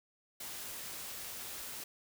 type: noise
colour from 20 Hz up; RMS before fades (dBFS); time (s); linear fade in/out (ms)
white; -44; 0.4-1.84; 5
effects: none